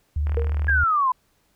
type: tone with vibrato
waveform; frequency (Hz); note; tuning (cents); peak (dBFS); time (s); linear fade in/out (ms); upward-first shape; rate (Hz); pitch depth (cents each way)
sine; 74.3; D2; +21; -20; 0.16-0.84; 5; triangle; 14; 75
type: click train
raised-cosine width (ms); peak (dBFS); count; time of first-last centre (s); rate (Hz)
0.5; -22; 18; 0.27-0.695; 40
type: tone with exponential decay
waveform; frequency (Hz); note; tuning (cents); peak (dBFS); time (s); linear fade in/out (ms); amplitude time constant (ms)
sine; 466.2; A#4; 0; -20; 0.37-0.58; 2; 44
type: exponential sweep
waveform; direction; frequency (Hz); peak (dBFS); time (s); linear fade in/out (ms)
sine; down; 1661.2 to 993; -17; 0.68-1.12; 5
effects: pink hiss -65 dBFS RMS until 1.55 s